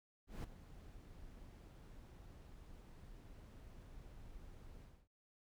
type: noise with ADSR envelope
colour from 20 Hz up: brown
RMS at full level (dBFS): -42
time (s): 0.27-5.08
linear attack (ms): 170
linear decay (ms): 6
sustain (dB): -14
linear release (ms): 260
effects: none